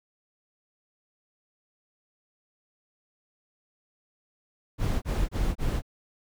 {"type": "noise bursts", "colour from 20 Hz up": "brown", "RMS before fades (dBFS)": -26, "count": 4, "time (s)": [4.78, 5.821], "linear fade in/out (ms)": 50, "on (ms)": 240, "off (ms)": 27, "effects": []}